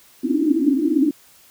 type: band-pass noise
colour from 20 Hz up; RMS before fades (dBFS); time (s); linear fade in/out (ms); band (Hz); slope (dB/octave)
pink; -18; 0.23-1.11; 5; 260 to 330; 96
effects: white hiss -51 dBFS RMS until 1.5 s